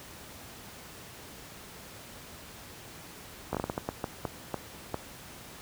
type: slowing click train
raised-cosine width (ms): 1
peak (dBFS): -16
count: 12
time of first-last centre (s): 3.53-4.943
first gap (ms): 16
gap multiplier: 1.38
effects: pink hiss -47 dBFS RMS until 5.61 s + high-pass 60 Hz 12 dB/octave